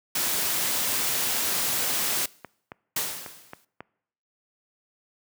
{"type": "noise", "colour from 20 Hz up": "white", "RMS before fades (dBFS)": -26, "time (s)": [0.15, 2.26], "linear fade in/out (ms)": 5}
{"type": "click train", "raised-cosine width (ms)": 0.5, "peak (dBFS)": -22, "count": 10, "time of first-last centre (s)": [1.36, 3.806], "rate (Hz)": 3.68}
{"type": "noise with exponential decay", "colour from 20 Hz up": "white", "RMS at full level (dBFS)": -25, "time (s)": [2.96, 3.65], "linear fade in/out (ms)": 5, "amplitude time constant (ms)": 150}
{"effects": ["noise-tail reverb RT60 0.7 s tail -23 dB re dry", "high-pass 100 Hz 12 dB/octave"]}